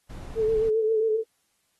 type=noise; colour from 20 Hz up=brown; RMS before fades=-38 dBFS; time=0.09-0.7 s; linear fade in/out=10 ms
type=tone with vibrato; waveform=sine; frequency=440 Hz; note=A4; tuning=in tune; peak=-20 dBFS; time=0.35-1.24 s; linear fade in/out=50 ms; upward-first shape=sine; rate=7.5 Hz; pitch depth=42 cents each way
effects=white hiss -71 dBFS RMS until 1.79 s + AAC 32 kbps